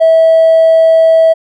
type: tone with hard clipping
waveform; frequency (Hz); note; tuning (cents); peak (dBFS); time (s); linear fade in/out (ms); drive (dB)
sine; 650; E5; -24; -4; 0-1.34; 20; 1
effects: none